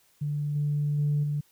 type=tone with level steps; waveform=sine; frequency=146.83 Hz; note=D3; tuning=in tune; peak=-26 / -23 / -21 / -25 dBFS; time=0.21-1.41 s; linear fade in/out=10 ms; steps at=0.55 / 0.98 / 1.23 s; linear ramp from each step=10 ms; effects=tanh soft clip ceiling -19 dBFS + white hiss -64 dBFS RMS until 1.51 s